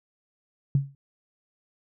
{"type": "tone with exponential decay", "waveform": "sine", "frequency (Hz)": 138.59, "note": "C#3", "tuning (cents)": 0, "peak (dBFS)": -15, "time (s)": [0.75, 0.95], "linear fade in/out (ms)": 2, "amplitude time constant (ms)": 42, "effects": []}